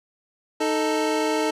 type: tone pair together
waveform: 25% pulse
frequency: 311.1 / 440 Hz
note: D#4 / A4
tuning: 0 / 0 cents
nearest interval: tritone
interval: 600 cents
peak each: -20 / -20 dBFS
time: 0.6-1.51 s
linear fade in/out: 10 ms
effects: low-pass 9000 Hz 12 dB/octave